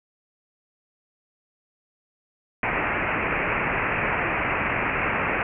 white low-pass noise, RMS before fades -25 dBFS, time 2.63-5.43 s, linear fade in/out 2 ms, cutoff 2600 Hz, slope 96 dB/octave, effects none

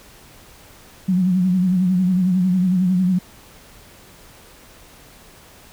sine tone with vibrato, 183.3 Hz, F#3, 16 cents flat, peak -14 dBFS, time 1.08-3.19 s, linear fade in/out 10 ms, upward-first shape sine, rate 11 Hz, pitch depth 63 cents each way, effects pink hiss -46 dBFS RMS until 5.72 s

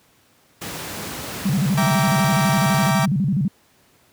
pink noise, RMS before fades -30 dBFS, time 0.61-2.9 s, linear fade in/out 10 ms
sine tone with vibrato, 165.9 Hz, E3, 11 cents sharp, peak -16 dBFS, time 1.45-3.48 s, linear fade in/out 5 ms, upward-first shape square, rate 12 Hz, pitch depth 290 cents each way
30% pulse chord, E half-diminished seventh, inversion none, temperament equal with one note detuned, 659.3 / 784 / 932.3 / 1161.8 Hz, E5 / G5 / Bb5 / D6, 0 / 0 / 0 / -19 cents, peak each -23 dBFS, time 1.77-3.06 s, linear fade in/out 10 ms
effects pink hiss -57 dBFS RMS until 4.12 s + high-pass 100 Hz 12 dB/octave

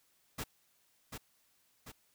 pink noise with echo, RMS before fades -39 dBFS, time 0.38-0.44 s, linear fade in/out 10 ms, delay 740 ms, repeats 2, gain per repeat -5 dB, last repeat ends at 1.92 s, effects white hiss -72 dBFS RMS until 2.14 s

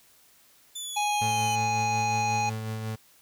20% pulse exponential sweep, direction down, 3520 to 3013 Hz, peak -28 dBFS, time 0.75-1.56 s, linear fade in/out 10 ms
harmonic tone, 830.6 Hz, G#5, in tune, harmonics 1 / 3 / 5 / 7 / 8, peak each -25 / -32 / -40 / -44 / -39 dBFS, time 0.96-2.5 s, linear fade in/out 10 ms
35% pulse tone with tremolo, 110 Hz, A2, in tune, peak -28 dBFS, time 1.21-2.96 s, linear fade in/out 10 ms, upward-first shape sine, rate 5.5 Hz, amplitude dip 30%
effects white hiss -59 dBFS RMS until 3.21 s

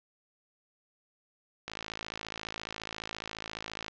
click train, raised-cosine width 0.2 ms, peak -19 dBFS, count 121, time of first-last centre 1.68-3.882 s, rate 54.5 Hz, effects low-pass 5000 Hz 12 dB/octave

